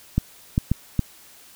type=clicks; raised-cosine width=5 ms; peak=-6 dBFS; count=4; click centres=0.18 / 0.579 / 0.716 / 0.993 s; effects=white hiss -49 dBFS RMS until 1.55 s